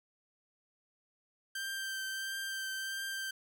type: tone with vibrato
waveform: sawtooth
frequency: 1568 Hz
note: G6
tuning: in tune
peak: -33 dBFS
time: 1.55-3.31 s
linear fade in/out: 5 ms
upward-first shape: triangle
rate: 1.5 Hz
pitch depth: 18 cents each way
effects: none